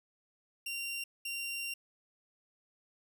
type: tone bursts at uneven times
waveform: sawtooth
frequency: 2765 Hz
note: F7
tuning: 18 cents flat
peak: -33 dBFS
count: 2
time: 0.66-1.04 / 1.25-1.74 s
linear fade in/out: 5 ms
effects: none